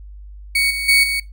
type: tone with level steps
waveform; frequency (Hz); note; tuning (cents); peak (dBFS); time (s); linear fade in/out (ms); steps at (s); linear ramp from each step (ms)
35% pulse; 2233; C#7; +12; -12 / -19 / -8 / -16; 0.55-1.2; 5; 0.7 / 0.88 / 1.03; 10
effects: noise-tail reverb RT60 0.2 s tail -19 dB re dry + added 50 Hz sine -34 dBFS peak until 1.32 s